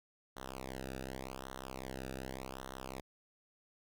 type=tone with flanger; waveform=sawtooth; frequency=65.41 Hz; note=C2; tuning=in tune; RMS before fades=-45 dBFS; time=0.36-3.01 s; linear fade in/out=10 ms; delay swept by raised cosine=0.41 to 0.95 ms; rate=0.86 Hz; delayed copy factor=-0.95; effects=none